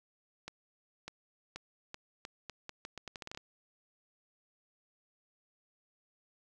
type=accelerating click train; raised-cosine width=0.2 ms; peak=-25 dBFS; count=16; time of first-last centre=0.48-3.374 s; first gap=600 ms; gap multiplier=0.8; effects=none